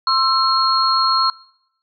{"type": "tone cluster", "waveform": "sine", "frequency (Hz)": [1056, 1331, 4277], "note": ["C6", "E6", "C8"], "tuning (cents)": [16, 16, 37], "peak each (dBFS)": -18, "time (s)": [0.07, 1.3], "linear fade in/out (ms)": 2, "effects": ["noise-tail reverb RT60 0.8 s tail -23 dB re dry"]}